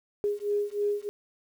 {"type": "beating tone pair", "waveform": "sine", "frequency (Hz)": [410, 413.2], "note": ["G#4", "G#4"], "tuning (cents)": [-22, -9], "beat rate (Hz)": 3.2, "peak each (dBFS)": -29, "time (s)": [0.24, 1.09], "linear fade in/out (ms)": 0, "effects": ["9-bit"]}